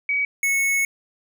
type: tone pair in turn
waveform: sine / square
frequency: 2267 / 2202 Hz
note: C#7 / C#7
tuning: +38 / -12 cents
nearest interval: minor second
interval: 50 cents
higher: first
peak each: -19 dBFS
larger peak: neither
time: 0.09-0.25 / 0.43-0.85 s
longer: second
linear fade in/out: 2 ms
effects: none

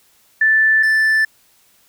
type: tone pair in turn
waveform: sine / triangle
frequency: 1760 / 1760 Hz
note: A6 / A6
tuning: 0 / 0 cents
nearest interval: unison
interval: 0 cents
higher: neither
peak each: -10 dBFS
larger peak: neither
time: 0.41-0.83 / 0.83-1.25 s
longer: neither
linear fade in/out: 5 ms
effects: white hiss -55 dBFS RMS until 1.88 s

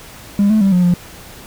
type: tone with pitch steps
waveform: triangle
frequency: 201.8 / 216.8 / 195.3 / 179.7 / 176.4 Hz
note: G#3 / A3 / G3 / F3 / F3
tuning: -49 / -25 / -6 / +50 / +18 cents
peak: -6 dBFS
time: 0.39-0.94 s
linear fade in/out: 2 ms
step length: 110 ms
effects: tanh soft clip ceiling -5 dBFS + pink hiss -37 dBFS RMS until 1.46 s

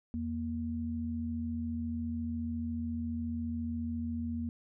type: tone pair together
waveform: sine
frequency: 83.16 / 235.2 Hz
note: E2 / A#3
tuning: +16 / +16 cents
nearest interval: octave + tritone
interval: 1800 cents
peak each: -38 / -34 dBFS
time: 0.14-4.49 s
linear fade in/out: 0 ms
effects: none

